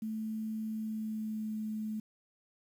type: tone with pitch glide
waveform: sine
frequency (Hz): 218.9 to 216.1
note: A3 to A3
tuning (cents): -9 to -31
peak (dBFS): -34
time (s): 0.02-2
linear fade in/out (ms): 5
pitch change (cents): -22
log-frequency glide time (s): 0.7-1.54
effects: 10-bit